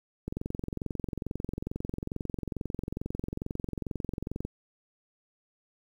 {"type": "click train", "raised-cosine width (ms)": 3, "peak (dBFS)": -20, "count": 94, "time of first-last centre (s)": [0.28, 4.45], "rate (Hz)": 22.3, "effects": ["9-bit"]}